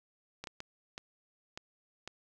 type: clicks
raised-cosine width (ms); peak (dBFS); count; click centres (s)
0.2; -24; 6; 0.44 / 0.472 / 0.604 / 0.979 / 1.575 / 2.076
effects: none